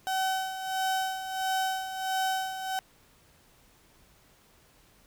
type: tone with tremolo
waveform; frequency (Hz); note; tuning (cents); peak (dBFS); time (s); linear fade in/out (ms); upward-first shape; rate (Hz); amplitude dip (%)
35% pulse; 760; F#5; +46; -24; 0.07-2.79; 0; sine; 1.5; 65
effects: pink hiss -61 dBFS RMS until 5.06 s